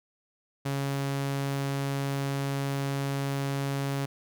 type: tone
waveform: sawtooth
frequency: 138.59 Hz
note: C#3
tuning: in tune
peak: -24 dBFS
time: 0.65-4.06 s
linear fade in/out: 10 ms
effects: none

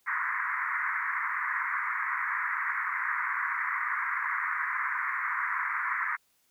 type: band-pass noise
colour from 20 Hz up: white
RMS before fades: -31 dBFS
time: 0.06-6.17 s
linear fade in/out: 20 ms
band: 980 to 2100 Hz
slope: 96 dB/octave
effects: white hiss -70 dBFS RMS until 6.5 s

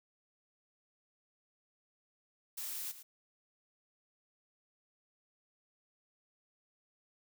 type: noise with echo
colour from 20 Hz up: blue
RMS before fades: -41 dBFS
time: 2.57-2.92 s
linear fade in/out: 10 ms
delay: 110 ms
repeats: 1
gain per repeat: -12 dB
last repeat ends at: 3.03 s
effects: none

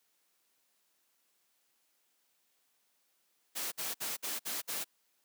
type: noise bursts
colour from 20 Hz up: white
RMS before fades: -37 dBFS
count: 6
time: 3.55-4.845 s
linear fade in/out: 20 ms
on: 170 ms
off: 55 ms
effects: white hiss -75 dBFS RMS until 5.24 s + high-pass 200 Hz 12 dB/octave

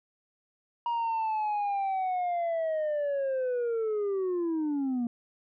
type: linear sweep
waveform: sine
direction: down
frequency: 950 to 233.1 Hz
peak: -24 dBFS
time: 0.86-5.07 s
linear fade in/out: 2 ms
effects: tanh soft clip ceiling -26 dBFS

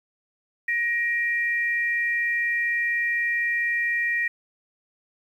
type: tone pair together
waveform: sine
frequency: 1884.2 / 2374 Hz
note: A#6 / D7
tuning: +18 / +18 cents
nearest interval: major third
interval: 400 cents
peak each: -22 / -30 dBFS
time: 0.68-4.28 s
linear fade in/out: 5 ms
effects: 9-bit

